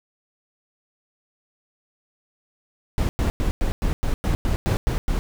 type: noise bursts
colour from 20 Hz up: brown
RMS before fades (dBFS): -21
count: 11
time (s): 2.98-5.19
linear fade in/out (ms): 0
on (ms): 110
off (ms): 100
effects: none